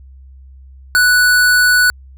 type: tone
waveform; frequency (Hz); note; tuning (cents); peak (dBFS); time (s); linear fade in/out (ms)
square; 1480; F#6; 0; -9; 0.95-1.9; 0
effects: added 66 Hz sine -36 dBFS peak until 2.17 s